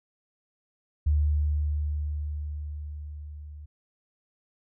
sine tone with level ramp, 74.5 Hz, D2, 25 cents sharp, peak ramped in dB -19 to -40 dBFS, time 1.06-3.66 s, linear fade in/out 10 ms, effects none

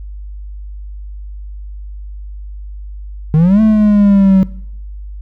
triangle exponential two-way sweep, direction up then down, 150 to 220 to 188.4 Hz, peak -4 dBFS, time 3.34-4.43 s, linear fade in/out 0 ms, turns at 3.61 s, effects noise-tail reverb RT60 0.7 s tail -20 dB re dry + added 50 Hz sine -25 dBFS peak until 5.21 s

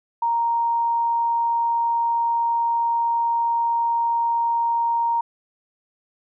sine tone, 932.3 Hz, A#5, in tune, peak -18 dBFS, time 0.22-5.21 s, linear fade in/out 5 ms, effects none

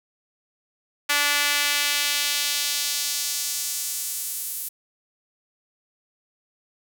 sawtooth tone with high-pass filter sweep, 290 Hz, D4, 22 cents flat, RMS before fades -25 dBFS, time 1.09-4.69 s, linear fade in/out 10 ms, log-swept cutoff 1700 to 11000 Hz, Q 1, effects none

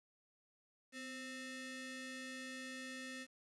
sawtooth ring-modulated tone, 784 Hz, G5, in tune, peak -39 dBFS, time 0.92-3.27 s, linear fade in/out 50 ms, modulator 1040 Hz, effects resampled to 24000 Hz + 11-bit

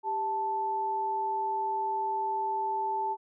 sine tone pair together, 394.3 / 880 Hz, G4 / A5, +10 / 0 cents, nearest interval octave + major second, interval 1390 cents, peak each -37 / -28 dBFS, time 0.03-3.17 s, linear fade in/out 50 ms, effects none

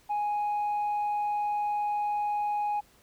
sine tone, 830.6 Hz, G#5, in tune, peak -24 dBFS, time 0.09-2.81 s, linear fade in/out 20 ms, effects tanh soft clip ceiling -25 dBFS + pink hiss -61 dBFS RMS until 3.02 s

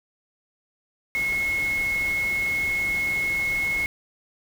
sine tone in noise, 2174 Hz, C#7, 34 cents flat, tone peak -22 dBFS, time 1.15-3.86 s, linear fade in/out 0 ms, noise pink, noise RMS -37 dBFS, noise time 1.15-3.86 s, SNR +12 dB, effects none

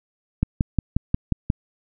click train, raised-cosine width 5 ms, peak -6 dBFS, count 7, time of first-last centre 0.43-1.501 s, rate 5.6 Hz, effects none

